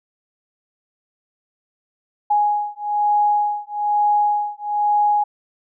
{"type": "beating tone pair", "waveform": "sine", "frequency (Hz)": [830.6, 831.7], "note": ["G#5", "G#5"], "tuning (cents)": [0, 2], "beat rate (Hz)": 1.1, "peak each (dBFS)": -19, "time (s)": [2.3, 5.24], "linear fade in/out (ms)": 10, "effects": []}